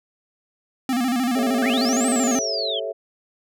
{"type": "tone with vibrato", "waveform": "square", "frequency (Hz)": 250, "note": "B3", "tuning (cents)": 21, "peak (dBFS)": -20, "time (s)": [0.89, 2.39], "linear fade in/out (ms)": 2, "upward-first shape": "square", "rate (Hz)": 13, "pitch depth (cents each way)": 88}
{"type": "chord", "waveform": "sine", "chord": "A dominant seventh", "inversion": "third", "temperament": "equal with one note detuned", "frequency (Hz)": [392, 440, 552.8, 659.3], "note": ["G4", "A4", "C#5", "E5"], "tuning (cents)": [0, 0, -5, 0], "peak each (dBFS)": [-35, -30, -30, -29], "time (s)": [1.35, 2.93], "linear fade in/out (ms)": 20}
{"type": "linear two-way sweep", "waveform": "sine", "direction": "up then down", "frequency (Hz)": [1382, 8372, 3020], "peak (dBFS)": -24, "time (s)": [1.62, 2.8], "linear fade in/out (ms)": 10, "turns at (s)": 2.08}
{"effects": []}